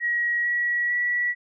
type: tone with pitch steps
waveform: sine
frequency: 1905 / 1923.8 / 1942.8 Hz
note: A#6 / B6 / B6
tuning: +37 / -46 / -29 cents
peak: -21 dBFS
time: 0-1.35 s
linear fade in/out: 50 ms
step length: 450 ms
effects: none